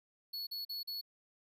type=tone bursts; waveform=square; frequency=4393 Hz; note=C#8; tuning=16 cents flat; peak=-39 dBFS; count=4; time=0.33-1.013 s; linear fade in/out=10 ms; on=140 ms; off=41 ms; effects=none